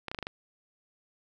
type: clicks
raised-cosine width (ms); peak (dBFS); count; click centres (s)
0.3; -19; 6; 0.083 / 0.115 / 0.147 / 0.188 / 0.227 / 0.269
effects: none